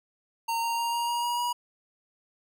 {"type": "tone with pitch steps", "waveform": "square", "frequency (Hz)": [920, 927.5, 935, 942.6, 950.2, 958, 965.7], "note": ["A#5", "A#5", "A#5", "A#5", "A#5", "A#5", "B5"], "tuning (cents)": [-23, -9, 5, 19, 33, 47, -39], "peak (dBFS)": -27, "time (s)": [0.48, 1.53], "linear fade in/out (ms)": 10, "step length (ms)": 150, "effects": []}